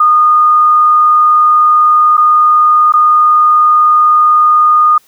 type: tone with dropouts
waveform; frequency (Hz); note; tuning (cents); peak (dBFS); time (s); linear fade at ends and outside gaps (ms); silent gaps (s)
sine; 1226; D#6; -26; -4; 0-4.98; 5; 2.17-2.177 / 2.923-2.937
effects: white hiss -49 dBFS RMS until 5.07 s